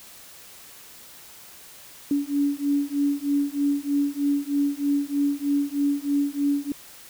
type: beating tone pair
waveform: sine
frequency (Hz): 283.4 / 286.6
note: C#4 / D4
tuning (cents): +38 / -42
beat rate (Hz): 3.2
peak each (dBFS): -24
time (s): 2.11-6.72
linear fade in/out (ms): 2
effects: white hiss -46 dBFS RMS until 7.09 s